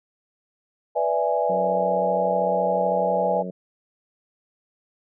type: chord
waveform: sine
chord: E dominant seventh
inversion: second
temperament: equal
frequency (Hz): 493.9 / 587.3 / 659.3 / 830.6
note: B4 / D5 / E5 / G#5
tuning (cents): 0 / 0 / 0 / 0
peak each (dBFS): -25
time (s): 0.95-3.43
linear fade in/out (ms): 20
type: harmonic tone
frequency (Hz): 91.6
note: F#2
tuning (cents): -17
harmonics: 2 / 3 / 4 / 5 / 6 / 7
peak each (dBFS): -31 / -43 / -41 / -37 / -37 / -42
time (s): 1.49-3.51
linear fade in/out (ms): 10
effects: none